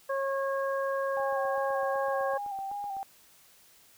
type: harmonic tone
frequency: 545 Hz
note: C#5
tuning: 29 cents flat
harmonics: 1 / 2 / 3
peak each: -29 / -34 / -38 dBFS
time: 0.09-2.38 s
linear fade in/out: 10 ms
type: tone with vibrato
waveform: sine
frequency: 798 Hz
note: G5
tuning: 31 cents sharp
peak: -33 dBFS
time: 1.17-3.03 s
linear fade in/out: 0 ms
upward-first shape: square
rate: 2.6 Hz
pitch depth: 36 cents each way
type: click train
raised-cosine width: 1 ms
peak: -37 dBFS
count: 15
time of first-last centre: 1.2-2.968 s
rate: 7.92 Hz
effects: white hiss -59 dBFS RMS until 3.97 s